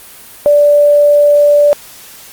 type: tone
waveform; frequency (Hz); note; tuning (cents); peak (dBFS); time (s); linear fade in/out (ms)
sine; 584; D5; -10; -4; 0.46-1.73; 0
effects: white hiss -35 dBFS RMS until 2.32 s + Opus 32 kbps